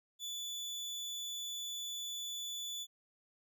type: tone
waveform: 30% pulse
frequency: 3470 Hz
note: A7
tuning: 25 cents flat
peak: -37 dBFS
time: 0.19-2.87 s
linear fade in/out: 50 ms
effects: none